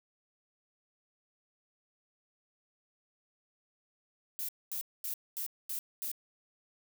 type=noise bursts; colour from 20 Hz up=violet; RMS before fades=-37 dBFS; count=6; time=4.39-6.116 s; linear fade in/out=0 ms; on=96 ms; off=230 ms; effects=none